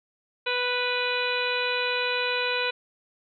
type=harmonic tone; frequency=493.9 Hz; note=B4; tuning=in tune; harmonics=1 / 2 / 3 / 4 / 5 / 6 / 7 / 8; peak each=-30 / -33 / -31 / -38 / -29 / -35 / -39 / -33 dBFS; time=0.46-2.71 s; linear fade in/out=10 ms; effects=none